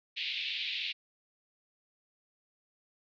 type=band-pass noise; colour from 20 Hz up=pink; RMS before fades=-36 dBFS; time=0.16-0.93 s; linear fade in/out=20 ms; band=2300 to 4100 Hz; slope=48 dB/octave; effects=none